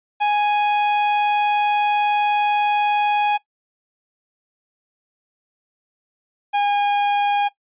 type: tone pair in turn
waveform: 45% pulse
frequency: 830.6 / 816.3 Hz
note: G#5 / G#5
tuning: 0 / -30 cents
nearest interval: unison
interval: 30 cents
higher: first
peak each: -16 dBFS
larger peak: neither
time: 0.2-3.38 / 6.53-7.49 s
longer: first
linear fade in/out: 20 ms
effects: noise-tail reverb RT60 0.1 s tail -17 dB re dry + resampled to 8000 Hz